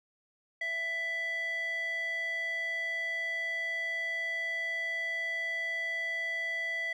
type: tone with band-pass filter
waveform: square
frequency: 662 Hz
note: E5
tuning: 7 cents sharp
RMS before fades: -34 dBFS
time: 0.61-6.93 s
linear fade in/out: 5 ms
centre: 2100 Hz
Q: 4.7
effects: none